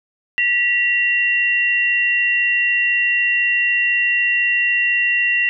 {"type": "tone pair together", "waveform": "sine", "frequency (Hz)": [1946, 2752], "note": ["B6", "F7"], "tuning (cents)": [-26, -26], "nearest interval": "tritone", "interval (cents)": 600, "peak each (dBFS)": -17, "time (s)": [0.38, 5.49], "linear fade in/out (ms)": 0, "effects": []}